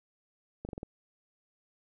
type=slowing click train; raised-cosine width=2 ms; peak=-25 dBFS; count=5; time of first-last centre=0.65-0.831 s; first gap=39 ms; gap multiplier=1.1; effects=none